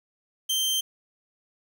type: tone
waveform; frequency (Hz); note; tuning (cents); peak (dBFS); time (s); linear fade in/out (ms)
sawtooth; 3136; G7; 0; -20; 0.49-0.81; 10
effects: 9-bit